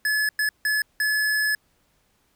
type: tone bursts at uneven times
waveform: square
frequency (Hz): 1713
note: A6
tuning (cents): -47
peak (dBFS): -21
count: 4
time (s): 0.05-0.29 / 0.39-0.49 / 0.65-0.82 / 1-1.55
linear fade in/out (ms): 2
effects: pink hiss -66 dBFS RMS until 2.35 s